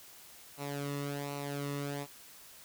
sawtooth tone with flanger, 142.4 Hz, C#3, 47 cents sharp, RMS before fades -38 dBFS, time 0.57-2.07 s, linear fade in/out 50 ms, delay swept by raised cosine 0.59 to 1.29 ms, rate 1.3 Hz, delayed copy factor -0.7, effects white hiss -54 dBFS RMS until 2.64 s

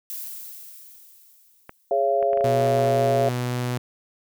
violet noise with exponential decay, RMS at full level -32 dBFS, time 0.1-2.31 s, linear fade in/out 0 ms, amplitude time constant 480 ms
clicks, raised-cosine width 0.5 ms, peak -22 dBFS, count 10, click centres 1.694 / 2.227 / 2.332 / 2.374 / 2.409 / 2.61 / 2.669 / 2.792 / 2.846 / 2.879 s
sine chord, Db major, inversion second, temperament equal with one note detuned, 415.3 / 554.4 / 682.5 Hz, Ab4 / Db5 / F5, 0 / 0 / -40 cents, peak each -25 / -23 / -21 dBFS, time 1.91-3.29 s, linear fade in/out 2 ms
sawtooth tone, 123.47 Hz, B2, in tune, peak -20 dBFS, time 2.44-3.78 s, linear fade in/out 5 ms
effects none

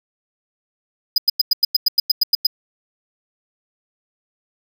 square tone bursts, 4978 Hz, D#8, in tune, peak -11 dBFS, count 12, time 1.16-2.468 s, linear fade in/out 5 ms, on 21 ms, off 96 ms, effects none

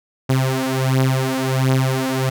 sawtooth beating tone pair, 130.81 / 132.21 Hz, C3 / C3, 0 / +18 cents, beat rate 1.4 Hz, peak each -15 dBFS, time 0.29-2.3 s, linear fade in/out 10 ms, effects none

